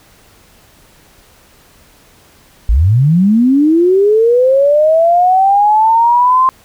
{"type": "linear sweep", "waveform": "sine", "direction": "up", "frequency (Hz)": [48, 1052], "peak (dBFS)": -6, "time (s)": [2.69, 6.49], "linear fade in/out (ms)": 0, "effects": ["pink hiss -46 dBFS RMS until 6.64 s"]}